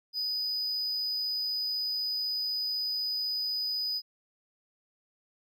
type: tone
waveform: triangle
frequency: 4978 Hz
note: D#8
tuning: in tune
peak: -28 dBFS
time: 0.13-4.02 s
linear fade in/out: 50 ms
effects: none